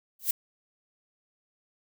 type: noise with exponential growth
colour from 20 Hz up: violet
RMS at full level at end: -20 dBFS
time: 0.19-0.31 s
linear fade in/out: 5 ms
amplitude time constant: 26 ms
effects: none